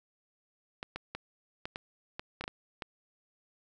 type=clicks; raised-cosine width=0.3 ms; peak=-21 dBFS; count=10; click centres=0.829 / 0.96 / 1.15 / 1.655 / 1.759 / 2.195 / 2.41 / 2.44 / 2.479 / 2.822 s; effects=none